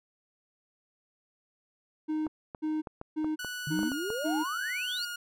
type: tone bursts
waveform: triangle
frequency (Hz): 309.8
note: D#4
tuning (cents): -7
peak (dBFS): -26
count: 5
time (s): 2.08-4.44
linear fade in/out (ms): 20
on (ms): 200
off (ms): 340
type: clicks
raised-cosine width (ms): 1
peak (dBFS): -25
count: 10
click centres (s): 2.267 / 2.548 / 2.872 / 3.014 / 3.245 / 3.447 / 3.791 / 3.832 / 3.918 / 4.103
type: tone with vibrato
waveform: sawtooth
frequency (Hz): 1454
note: F#6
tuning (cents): -31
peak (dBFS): -32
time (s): 3.39-5.16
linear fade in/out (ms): 5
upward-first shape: square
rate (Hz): 0.94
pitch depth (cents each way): 28
type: exponential sweep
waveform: sine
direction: up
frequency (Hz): 142.6 to 4699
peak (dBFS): -32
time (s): 3.67-5.05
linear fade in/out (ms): 2
effects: none